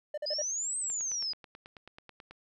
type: tone bursts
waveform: triangle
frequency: 598 Hz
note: D5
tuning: 31 cents sharp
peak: -30 dBFS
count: 4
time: 0.14-0.42 s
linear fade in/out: 5 ms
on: 37 ms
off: 44 ms
type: exponential two-way sweep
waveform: sine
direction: up then down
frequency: 4882 to 8372 to 4882 Hz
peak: -31 dBFS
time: 0.26-1.33 s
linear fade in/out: 5 ms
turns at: 0.78 s
type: click train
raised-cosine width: 0.3 ms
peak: -32 dBFS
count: 14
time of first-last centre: 0.9-2.31 s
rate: 9.22 Hz
effects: none